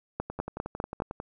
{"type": "two click trains", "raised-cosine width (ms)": 1, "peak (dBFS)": [-21, -15], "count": [11, 5], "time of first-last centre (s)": [[0.3, 1.201], [0.2, 1.002]], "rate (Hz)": [11.1, 4.99], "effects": []}